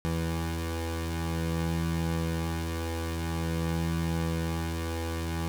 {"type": "tone pair together", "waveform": "25% pulse", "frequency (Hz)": [82.41, 165.3], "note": ["E2", "E3"], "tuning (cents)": [0, 5], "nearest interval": "octave", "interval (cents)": 1205, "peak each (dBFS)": [-26, -29], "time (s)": [0.05, 5.48], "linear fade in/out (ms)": 0, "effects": ["8-bit"]}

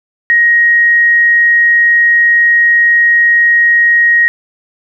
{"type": "tone", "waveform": "sine", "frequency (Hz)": 1882, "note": "A#6", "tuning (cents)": 16, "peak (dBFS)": -5, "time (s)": [0.3, 4.28], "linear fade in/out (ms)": 0, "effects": []}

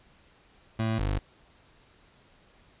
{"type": "tone pair in turn", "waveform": "25% pulse", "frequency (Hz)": [111.4, 50.26], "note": ["A2", "G1"], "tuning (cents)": [22, 44], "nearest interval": "octave + major second", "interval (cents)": 1378, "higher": "first", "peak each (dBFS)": -22, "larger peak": "neither", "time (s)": [[0.79, 0.99], [0.99, 1.19]], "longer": "neither", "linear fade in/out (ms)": 5, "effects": ["pink hiss -60 dBFS RMS until 2.8 s", "resampled to 8000 Hz"]}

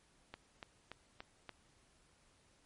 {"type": "click train", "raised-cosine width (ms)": 0.3, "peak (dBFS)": -30, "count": 5, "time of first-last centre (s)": [0.34, 1.493], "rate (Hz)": 3.47, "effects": ["pink hiss -70 dBFS RMS until 2.65 s", "MP3 48 kbps"]}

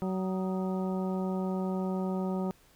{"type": "harmonic tone with a mistuned harmonic", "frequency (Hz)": 187.5, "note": "F#3", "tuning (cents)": 23, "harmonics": [1, 2, 3, 4, 5, 7], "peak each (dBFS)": [-30, -36, -40, -42, -44, -47], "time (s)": [0.02, 2.51], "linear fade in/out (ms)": 0, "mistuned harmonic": 7, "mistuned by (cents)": -89, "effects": ["pink hiss -62 dBFS RMS until 2.75 s"]}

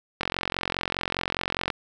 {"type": "click train", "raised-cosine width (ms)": 0.3, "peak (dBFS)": -9, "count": 68, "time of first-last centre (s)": [0.21, 1.702], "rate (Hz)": 44.9, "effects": []}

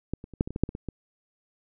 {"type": "clicks", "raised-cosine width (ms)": 3, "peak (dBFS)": [-15, -27, -30, -9, -21, -23, -18, -7, -21, -22, -19], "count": 11, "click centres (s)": [0.136, 0.241, 0.337, 0.409, 0.475, 0.506, 0.561, 0.636, 0.691, 0.751, 0.887], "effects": []}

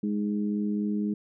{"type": "harmonic tone", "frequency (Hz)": 103.83, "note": "G#2", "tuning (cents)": 0, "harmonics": [2, 3, 4], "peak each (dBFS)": [-26, -33, -39], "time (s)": [0.03, 1.14], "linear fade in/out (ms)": 5, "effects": []}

